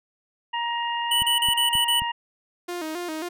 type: harmonic tone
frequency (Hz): 942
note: A#5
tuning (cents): +18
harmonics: 1 / 2 / 3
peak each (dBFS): -26 / -32 / -31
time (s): 0.53-2.12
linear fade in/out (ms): 10
type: tone bursts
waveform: square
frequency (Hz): 2960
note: F#7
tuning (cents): 0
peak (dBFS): -20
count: 6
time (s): 1.11-2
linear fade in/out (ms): 5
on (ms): 120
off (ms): 34
type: click train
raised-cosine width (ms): 5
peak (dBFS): -24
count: 4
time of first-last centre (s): 1.22-2.02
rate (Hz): 3.75
type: tone with vibrato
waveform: sawtooth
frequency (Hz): 332.4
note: E4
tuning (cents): +15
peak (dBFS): -25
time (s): 2.68-3.29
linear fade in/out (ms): 10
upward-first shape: square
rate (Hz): 3.7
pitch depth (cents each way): 99
effects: none